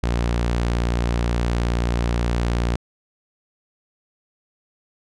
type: tone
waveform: sawtooth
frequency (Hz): 58.9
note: A#1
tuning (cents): +19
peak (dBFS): -15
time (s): 0.03-2.76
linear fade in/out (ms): 5
effects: low-pass 7000 Hz 12 dB/octave